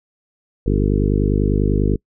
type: harmonic tone with a mistuned harmonic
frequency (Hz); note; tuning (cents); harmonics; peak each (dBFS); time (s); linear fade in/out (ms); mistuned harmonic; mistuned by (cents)
50.1; G1; +38; 1 / 2 / 3 / 4 / 5 / 6 / 7 / 8 / 9; -18 / -21 / -23 / -24 / -25 / -26 / -26 / -27 / -28; 0.66-1.96; 5; 9; +16
effects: noise-tail reverb RT60 0.1 s tail -26 dB re dry